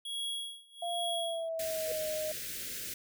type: tone with tremolo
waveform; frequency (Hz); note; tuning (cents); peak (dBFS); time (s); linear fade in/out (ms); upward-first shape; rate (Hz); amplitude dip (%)
square; 3322; G#7; 0; -34; 0.05-1.49; 5; sine; 1.2; 95
type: tone with pitch glide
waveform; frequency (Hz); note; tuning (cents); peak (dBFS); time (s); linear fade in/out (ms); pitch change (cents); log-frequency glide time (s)
sine; 688 to 620.1; F5 to D#5; -26 to -6; -33; 0.82-2.32; 5; -180; 1.01-2.04
type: band-stop noise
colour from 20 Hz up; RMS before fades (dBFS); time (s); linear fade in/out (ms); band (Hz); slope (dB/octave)
white; -40; 1.59-2.94; 5; 560 to 1500; 48
type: tone with exponential growth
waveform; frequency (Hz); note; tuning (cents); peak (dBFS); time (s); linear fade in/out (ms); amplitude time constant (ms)
sine; 493.9; B4; 0; -34; 1.8-1.92; 2; 24
effects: none